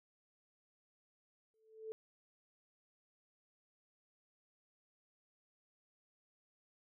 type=tone with exponential growth; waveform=sine; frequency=440 Hz; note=A4; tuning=in tune; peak=-39 dBFS; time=1.54-1.92 s; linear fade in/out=0 ms; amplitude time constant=81 ms; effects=none